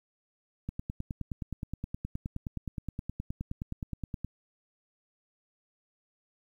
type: click train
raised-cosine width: 5 ms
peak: -22 dBFS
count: 35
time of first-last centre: 0.69-4.246 s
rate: 9.56 Hz
effects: 10-bit